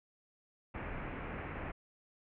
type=low-pass noise; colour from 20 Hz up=pink; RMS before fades=-42 dBFS; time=0.74-1.72 s; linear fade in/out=10 ms; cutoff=2500 Hz; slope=48 dB/octave; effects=none